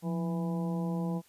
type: harmonic tone with a mistuned harmonic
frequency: 165.3 Hz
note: E3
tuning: 5 cents sharp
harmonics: 1 / 2 / 3 / 4 / 5 / 6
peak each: -30 / -40 / -41 / -46 / -45 / -47 dBFS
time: 0.02-1.22 s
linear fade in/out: 50 ms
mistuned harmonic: 1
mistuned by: +88 cents
effects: white hiss -63 dBFS RMS until 1.28 s + resampled to 32000 Hz